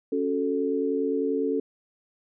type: chord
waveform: sine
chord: F# minor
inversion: second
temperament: equal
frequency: 277.2 / 370 / 440 Hz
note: C#4 / F#4 / A4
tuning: 0 / 0 / 0 cents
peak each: -27 / -31 / -26 dBFS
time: 0.12-1.6 s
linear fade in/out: 5 ms
effects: none